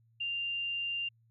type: tone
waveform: sine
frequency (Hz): 2789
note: F7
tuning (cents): -3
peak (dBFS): -32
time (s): 0.2-1.09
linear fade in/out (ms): 10
effects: added 114 Hz sine -64 dBFS peak until 1.3 s